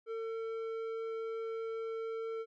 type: tone with low-pass filter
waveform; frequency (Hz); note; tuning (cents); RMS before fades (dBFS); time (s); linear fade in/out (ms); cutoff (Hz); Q
square; 450.4; A4; +40; -39; 0.06-2.46; 50; 1600; 0.61
effects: none